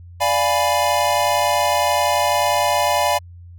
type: chord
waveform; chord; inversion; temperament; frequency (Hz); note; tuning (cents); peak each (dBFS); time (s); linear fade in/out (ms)
square; D diminished seventh; none; equal; 587.3 / 698.5 / 830.6 / 987.8; D5 / F5 / Ab5 / Cb6; 0 / 0 / 0 / 0; -22; 0.2-3.19; 20
effects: added 87 Hz sine -37 dBFS peak until 3.58 s